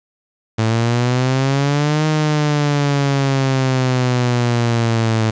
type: exponential two-way sweep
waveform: sawtooth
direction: up then down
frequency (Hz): 110 to 155.56 to 110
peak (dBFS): -10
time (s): 0.58-5.31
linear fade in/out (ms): 10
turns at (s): 2.06
effects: resampled to 16000 Hz + 7-bit